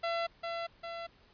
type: tone with echo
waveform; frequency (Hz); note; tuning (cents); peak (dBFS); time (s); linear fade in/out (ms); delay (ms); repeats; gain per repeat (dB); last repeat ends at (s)
sawtooth; 675; E5; +41; -27; 0.03-0.27; 10; 400; 2; -4; 1.07
effects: pink hiss -63 dBFS RMS until 1.33 s + resampled to 11025 Hz